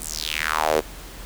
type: tone with high-pass filter sweep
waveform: sawtooth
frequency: 77.78 Hz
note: D#2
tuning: in tune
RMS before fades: -24 dBFS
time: 0-0.81 s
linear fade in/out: 20 ms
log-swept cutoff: 10000 to 400 Hz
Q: 3.5
effects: added 43 Hz sine -39 dBFS peak until 1.25 s + pink hiss -41 dBFS RMS until 1.25 s